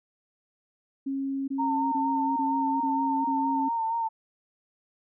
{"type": "tone bursts", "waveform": "sine", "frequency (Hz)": 272.2, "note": "C#4", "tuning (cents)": -31, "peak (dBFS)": -27, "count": 6, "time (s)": [1.06, 3.69], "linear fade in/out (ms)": 10, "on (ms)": 420, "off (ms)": 22}
{"type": "tone with vibrato", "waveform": "sine", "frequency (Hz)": 910, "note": "A#5", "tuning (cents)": -42, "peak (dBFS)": -25, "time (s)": [1.58, 4.09], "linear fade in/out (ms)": 20, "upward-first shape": "sine", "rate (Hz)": 4.3, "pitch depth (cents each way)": 37}
{"effects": []}